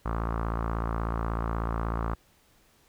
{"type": "tone with low-pass filter", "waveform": "sawtooth", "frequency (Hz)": 56.4, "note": "A1", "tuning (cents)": 44, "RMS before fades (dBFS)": -30, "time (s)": [0.05, 2.15], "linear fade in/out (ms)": 10, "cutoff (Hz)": 1200, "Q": 3.9, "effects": ["pink hiss -63 dBFS RMS until 2.88 s"]}